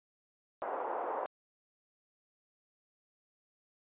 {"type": "band-pass noise", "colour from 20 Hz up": "white", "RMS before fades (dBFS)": -37, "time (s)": [0.62, 1.26], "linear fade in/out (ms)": 0, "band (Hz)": [420, 960], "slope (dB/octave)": 24, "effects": ["resampled to 8000 Hz"]}